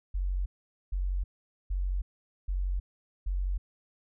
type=tone bursts; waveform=sine; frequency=46.19 Hz; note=F#1; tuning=2 cents flat; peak=-27 dBFS; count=5; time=0.14-3.58 s; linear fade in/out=10 ms; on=320 ms; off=460 ms; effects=none